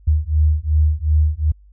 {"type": "beating tone pair", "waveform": "sine", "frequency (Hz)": [75.4, 78.1], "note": ["D2", "D#2"], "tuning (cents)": [46, 7], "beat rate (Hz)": 2.7, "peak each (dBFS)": -16, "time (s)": [0.07, 1.52], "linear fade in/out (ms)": 10, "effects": ["added 50 Hz sine -44 dBFS peak until 1.72 s"]}